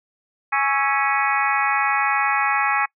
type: harmonic tone with a mistuned harmonic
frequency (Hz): 277.2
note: C#4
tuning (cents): 0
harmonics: 3 / 4 / 5 / 6 / 7 / 8 / 9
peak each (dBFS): -23 / -24 / -25 / -26 / -26 / -27 / -28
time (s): 0.52-2.86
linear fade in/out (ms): 10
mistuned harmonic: 5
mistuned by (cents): -78
effects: noise-tail reverb RT60 0.1 s tail -25 dB re dry